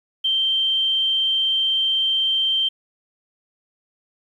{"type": "tone", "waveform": "sine", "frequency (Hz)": 3136, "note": "G7", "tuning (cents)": 0, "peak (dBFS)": -17, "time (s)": [0.24, 2.69], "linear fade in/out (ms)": 10, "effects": ["9-bit"]}